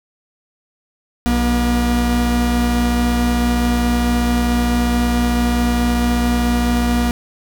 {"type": "tone pair together", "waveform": "45% pulse", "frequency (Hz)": [61.05, 239.6], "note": ["B1", "A#3"], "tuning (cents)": [-19, 48], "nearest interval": "2 octaves", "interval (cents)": 2367, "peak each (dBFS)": [-18, -16], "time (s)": [1.26, 7.11], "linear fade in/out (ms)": 0, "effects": ["8-bit"]}